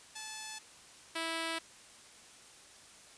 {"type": "tone pair in turn", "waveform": "5% pulse", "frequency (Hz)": [869, 327.9], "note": ["A5", "E4"], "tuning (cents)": [-22, -9], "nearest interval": "octave + perfect fourth", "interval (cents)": 1687, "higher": "first", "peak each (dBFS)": [-30, -23], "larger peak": "second", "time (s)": [[0.15, 0.59], [1.15, 1.59]], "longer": "neither", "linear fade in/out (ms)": 10, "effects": ["white hiss -56 dBFS RMS until 3.17 s", "resampled to 22050 Hz"]}